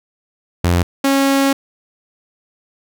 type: tone pair in turn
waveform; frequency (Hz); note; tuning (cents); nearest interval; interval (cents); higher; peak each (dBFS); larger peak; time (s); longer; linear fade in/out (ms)
sawtooth; 87.31 / 274.1; F2 / C#4; 0 / -19; octave + minor sixth; 1981; second; -8; neither; 0.64-0.83 / 1.04-1.53; second; 5
effects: none